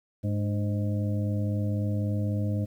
harmonic tone with a mistuned harmonic, 103.83 Hz, G#2, in tune, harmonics 1 / 2 / 3 / 5 / 6, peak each -26 / -32 / -36 / -40 / -42 dBFS, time 0.23-2.66 s, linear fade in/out 20 ms, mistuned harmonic 3, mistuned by -62 cents, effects 10-bit

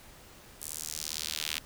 sawtooth tone with high-pass filter sweep, 77.78 Hz, D#2, in tune, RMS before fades -37 dBFS, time 0.61-1.59 s, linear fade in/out 10 ms, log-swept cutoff 8900 to 2800 Hz, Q 1.5, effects pink hiss -53 dBFS RMS until 1.65 s

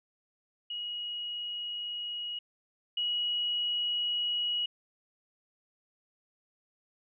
sine tone pair in turn, 2899 / 2910 Hz, F#7 / F#7, -36 / -29 cents, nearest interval unison, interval 7 cents, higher second, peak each -34 / -28 dBFS, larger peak second, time 0.7-2.39 / 2.97-4.66 s, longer neither, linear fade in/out 5 ms, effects none

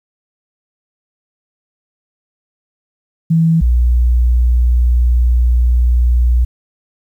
sine tone pair in turn, 163.7 / 60.44 Hz, E3 / B1, -12 / -37 cents, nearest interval octave + perfect fourth, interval 1725 cents, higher first, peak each -8 dBFS, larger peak neither, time 3.3-3.61 / 3.61-6.45 s, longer second, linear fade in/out 10 ms, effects 8-bit

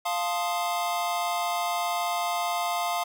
square chord, F dominant seventh, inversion none, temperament equal, 698.5 / 880 / 1046.5 / 1244.5 Hz, F5 / A5 / C6 / Eb6, 0 / 0 / 0 / 0 cents, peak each -29 / -34 / -34 / -35 dBFS, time 0.05-3.04 s, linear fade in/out 10 ms, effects none

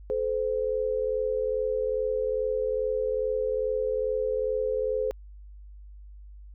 sine tone pair together, 431.6 / 514 Hz, A4 / C5, -33 / -31 cents, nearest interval minor third, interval 302 cents, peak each -28 / -27 dBFS, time 0.1-5.11 s, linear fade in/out 0 ms, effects added 50 Hz sine -43 dBFS peak until 6.54 s

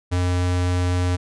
square tone, 89.6 Hz, F2, 45 cents sharp, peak -19 dBFS, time 0.11-1.17 s, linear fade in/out 20 ms, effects resampled to 22050 Hz

